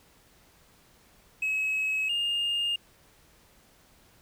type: tone pair in turn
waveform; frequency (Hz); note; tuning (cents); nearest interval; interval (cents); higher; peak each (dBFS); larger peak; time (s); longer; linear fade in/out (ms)
triangle; 2566 / 2825; E7 / F7; -47 / +19; major second; 166; second; -23; neither; 1.42-2.09 / 2.09-2.76; neither; 5
effects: tanh soft clip ceiling -21 dBFS + pink hiss -60 dBFS RMS until 4.21 s